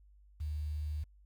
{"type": "tone with quantisation", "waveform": "sine", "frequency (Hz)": 75.4, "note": "D2", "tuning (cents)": 46, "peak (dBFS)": -34, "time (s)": [0.4, 1.04], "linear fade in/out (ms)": 10, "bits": 10, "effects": ["added 50 Hz sine -58 dBFS peak until 1.25 s"]}